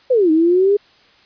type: exponential two-way sweep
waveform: sine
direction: down then up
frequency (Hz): 537 to 309.3 to 416.2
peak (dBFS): -10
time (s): 0.1-0.77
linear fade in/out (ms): 10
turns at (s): 0.31
effects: white hiss -51 dBFS RMS until 1.25 s + resampled to 11025 Hz